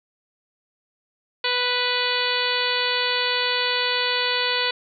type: harmonic tone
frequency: 493.9 Hz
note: B4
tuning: in tune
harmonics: 1 / 2 / 3 / 4 / 5 / 6 / 7 / 8 / 9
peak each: -29 / -29 / -29 / -29 / -29 / -29 / -29 / -29 / -29 dBFS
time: 1.44-4.71 s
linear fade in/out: 5 ms
effects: none